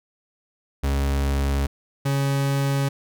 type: tone pair in turn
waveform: 40% pulse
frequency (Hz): 69.3 / 138.6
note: C#2 / C#3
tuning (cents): 0 / 0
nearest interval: octave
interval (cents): 1200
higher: second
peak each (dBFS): -19 / -19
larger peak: neither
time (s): 0.83-1.67 / 2.05-2.89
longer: neither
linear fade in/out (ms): 10
effects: none